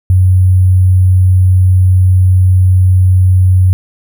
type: tone with sample-and-hold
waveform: sine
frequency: 92.5 Hz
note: F#2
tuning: in tune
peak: -4 dBFS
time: 0.1-3.73 s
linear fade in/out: 0 ms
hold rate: 11025 Hz
effects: none